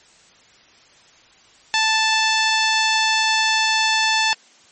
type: tone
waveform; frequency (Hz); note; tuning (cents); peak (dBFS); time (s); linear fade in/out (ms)
10% pulse; 880; A5; 0; -7; 1.74-4.33; 0
effects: white hiss -51 dBFS RMS until 4.71 s + MP3 32 kbps